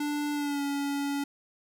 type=tone with pitch glide; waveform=square; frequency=293.7 to 282.6 Hz; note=D4 to C#4; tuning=0 to +34 cents; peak=-29 dBFS; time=0-1.24 s; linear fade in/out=5 ms; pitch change=-66 cents; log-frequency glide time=0.33-0.62 s; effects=none